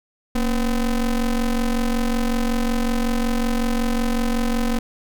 square ring-modulated tone, 127.7 Hz, C3, 42 cents flat, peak -16 dBFS, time 0.35-4.79 s, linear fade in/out 5 ms, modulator 105 Hz, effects none

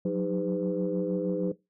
sine tone cluster, 180.8 / 187.2 / 310 / 403.2 / 505 Hz, F#3 / F#3 / D#4 / G4 / B4, -40 / +20 / -6 / +49 / +39 cents, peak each -29 / -35 / -33 / -34 / -31 dBFS, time 0.05-1.52 s, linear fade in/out 5 ms, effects noise-tail reverb RT60 0.2 s tail -18 dB re dry + tanh soft clip ceiling -17 dBFS

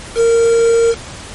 triangle tone with quantisation, 461.8 Hz, A#4, 16 cents flat, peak -6 dBFS, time 0.15-0.95 s, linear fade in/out 50 ms, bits 4, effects pink hiss -31 dBFS RMS until 1.34 s + MP3 48 kbps

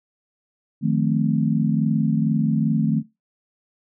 sine chord, F dominant seventh, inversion third, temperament equal with one note detuned, 155.56 / 178.18 / 220 / 261.6 Hz, Eb3 / F3 / A3 / C4, 0 / +35 / 0 / 0 cents, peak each -21 / -25 / -21 / -26 dBFS, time 0.81-3.03 s, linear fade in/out 50 ms, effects noise-tail reverb RT60 0.2 s tail -19 dB re dry

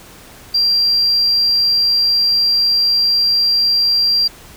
sine tone, 4741 Hz, D8, 16 cents sharp, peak -10 dBFS, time 0.54-4.28 s, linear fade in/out 10 ms, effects tanh soft clip ceiling -7 dBFS + pink hiss -40 dBFS RMS until 4.56 s

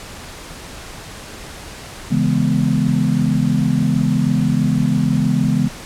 sine chord, C# minor seventh, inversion none, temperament equal, 138.59 / 164.81 / 207.7 / 246.9 Hz, C#3 / E3 / G#3 / B3, 0 / 0 / 0 / 0 cents, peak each -19 dBFS, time 2.1-5.69 s, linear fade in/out 20 ms, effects pink hiss -34 dBFS RMS until 5.85 s + low-pass 10000 Hz 12 dB/octave

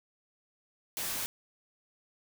white noise, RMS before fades -35 dBFS, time 0.97-1.26 s, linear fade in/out 0 ms, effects none

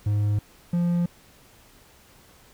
triangle tone pair in turn, 103.83 / 173.61 Hz, G#2 / F3, 0 / -10 cents, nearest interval major sixth, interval 890 cents, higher second, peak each -18 dBFS, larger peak neither, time 0.06-0.39 / 0.73-1.06 s, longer neither, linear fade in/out 5 ms, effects pink hiss -54 dBFS RMS until 2.53 s

